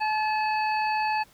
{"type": "harmonic tone with a mistuned harmonic", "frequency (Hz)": 861, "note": "A5", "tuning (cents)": -38, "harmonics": [1, 2, 3, 5], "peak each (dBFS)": [-24, -34, -32, -39], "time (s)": [0, 1.24], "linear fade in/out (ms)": 20, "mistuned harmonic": 5, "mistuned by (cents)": 78, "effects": ["pink hiss -57 dBFS RMS until 1.33 s"]}